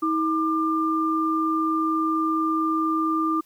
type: tone pair together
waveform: sine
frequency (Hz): 319.5 / 1195.2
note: D#4 / D6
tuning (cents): +46 / +30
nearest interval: octave + major seventh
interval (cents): 2284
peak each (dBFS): -23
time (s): 0.02-3.41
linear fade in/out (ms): 10
effects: white hiss -60 dBFS RMS until 3.45 s